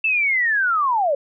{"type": "linear sweep", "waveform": "sine", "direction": "down", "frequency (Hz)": [2672, 534], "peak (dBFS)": -16, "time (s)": [0.04, 1.15], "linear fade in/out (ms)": 5, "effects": []}